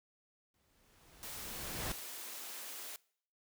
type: noise with exponential growth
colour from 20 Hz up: pink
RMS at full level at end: -38 dBFS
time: 0.54-1.92 s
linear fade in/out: 2 ms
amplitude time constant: 300 ms
type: high-pass noise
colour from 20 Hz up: white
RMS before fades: -46 dBFS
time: 1.23-2.96 s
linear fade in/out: 0 ms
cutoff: 250 Hz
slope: 24 dB/octave
effects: noise-tail reverb RT60 0.6 s tail -23 dB re dry